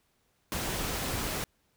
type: noise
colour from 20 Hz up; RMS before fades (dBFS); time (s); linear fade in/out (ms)
pink; -33; 0.52-1.44; 0
effects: pink hiss -72 dBFS RMS until 1.76 s